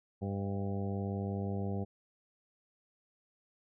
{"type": "harmonic tone with a mistuned harmonic", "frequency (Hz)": 99, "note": "G2", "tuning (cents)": 18, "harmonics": [1, 2, 3, 4, 5, 6, 7, 8], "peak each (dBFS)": [-36, -37, -47, -43, -45, -51, -48, -50], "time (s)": [0.21, 1.85], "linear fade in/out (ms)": 20, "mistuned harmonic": 6, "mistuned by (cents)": 38, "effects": []}